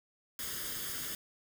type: noise with comb filter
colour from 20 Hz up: white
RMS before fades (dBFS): -39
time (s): 0.39-1.15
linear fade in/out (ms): 2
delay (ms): 0.6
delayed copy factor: +0.65
effects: none